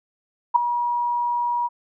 sine tone with ADSR envelope, 960 Hz, B5, 49 cents flat, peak -8 dBFS, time 0.54-1.69 s, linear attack 20 ms, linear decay 4 ms, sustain -12 dB, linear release 32 ms, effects none

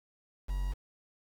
triangle tone with quantisation, 46.57 Hz, F#1, 12 cents sharp, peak -28 dBFS, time 0.48-0.74 s, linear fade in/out 20 ms, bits 8, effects AAC 64 kbps

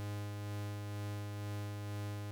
45% pulse tone with tremolo, 103 Hz, G#2, 14 cents flat, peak -38 dBFS, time 0-2.31 s, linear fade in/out 0 ms, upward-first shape sine, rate 2.1 Hz, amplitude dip 25%, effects none

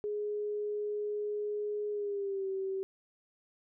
sine tone with pitch glide, 417.1 to 384.7 Hz, G#4 to G4, +7 to -33 cents, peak -32 dBFS, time 0.04-2.83 s, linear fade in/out 0 ms, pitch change -140 cents, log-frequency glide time 1.91-2.47 s, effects none

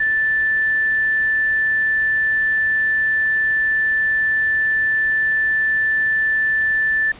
sine tone, 1760 Hz, A6, in tune, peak -15 dBFS, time 0-7.12 s, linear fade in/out 5 ms, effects pink hiss -41 dBFS RMS until 7.19 s + resampled to 8000 Hz

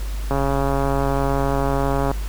click train, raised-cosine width 1 ms, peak -8 dBFS, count 250, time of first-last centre 0.31-2.114 s, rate 138 Hz, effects added 50 Hz sine -23 dBFS peak until 2.28 s + pink hiss -39 dBFS RMS until 2.28 s

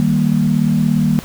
sine chord, Eb major, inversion none, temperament equal, 155.56 / 196 / 233.1 Hz, Eb3 / G3 / Bb3, 0 / 0 / 0 cents, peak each -16 dBFS, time 0-1.19 s, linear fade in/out 0 ms, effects pink hiss -35 dBFS RMS until 1.24 s

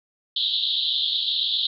white band-pass noise, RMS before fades -24 dBFS, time 0.36-1.67 s, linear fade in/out 5 ms, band 3200 to 4100 Hz, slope 96 dB/octave, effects none

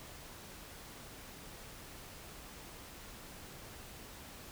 silence, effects pink hiss -51 dBFS RMS until 4.51 s

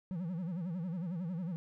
triangle tone with vibrato, 174.61 Hz, F3, in tune, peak -33 dBFS, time 0.11-1.56 s, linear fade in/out 0 ms, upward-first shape sine, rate 11 Hz, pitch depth 160 cents each way, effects none

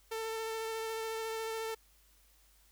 sawtooth tone with vibrato, 446.2 Hz, A4, 24 cents sharp, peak -32 dBFS, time 0.11-1.75 s, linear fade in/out 10 ms, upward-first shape sine, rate 14 Hz, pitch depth 13 cents each way, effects added 50 Hz sine -66 dBFS peak until 2.71 s + white hiss -67 dBFS RMS until 2.71 s

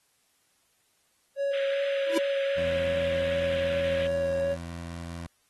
triangle tone with vibrato, 554.4 Hz, C#5, in tune, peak -23 dBFS, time 1.36-4.57 s, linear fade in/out 50 ms, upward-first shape sine, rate 2.6 Hz, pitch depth 13 cents each way
white band-pass noise, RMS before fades -40 dBFS, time 1.53-4.07 s, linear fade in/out 5 ms, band 1400 to 3400 Hz, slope 48 dB/octave
square tone with exponential growth, 329.6 Hz, E4, in tune, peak -21 dBFS, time 2.06-2.18 s, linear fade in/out 5 ms, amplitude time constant 24 ms
20% pulse tone, 84.8 Hz, E2, 50 cents sharp, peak -31 dBFS, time 2.57-5.27 s, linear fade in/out 5 ms
effects white hiss -69 dBFS RMS until 5.49 s + AAC 32 kbps

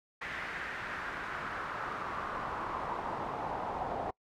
brown noise with band-pass filter sweep, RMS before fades -38 dBFS, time 0.21-4.11 s, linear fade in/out 10 ms, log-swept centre 1900 to 770 Hz, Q 2.7, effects noise-tail reverb RT60 0.1 s tail -25 dB re dry

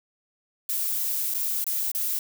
violet noise with dropouts, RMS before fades -27 dBFS, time 0.69-2.19 s, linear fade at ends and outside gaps 2 ms, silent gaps 1.34-1.345 / 1.642-1.666 / 1.917-1.948 s, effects none

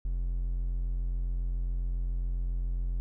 triangle tone, 43.65 Hz, F1, in tune, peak -26 dBFS, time 0.05-3 s, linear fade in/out 0 ms, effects none

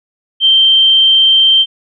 sine tone, 3136 Hz, G7, in tune, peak -5 dBFS, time 0.4-1.66 s, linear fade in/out 50 ms, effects none

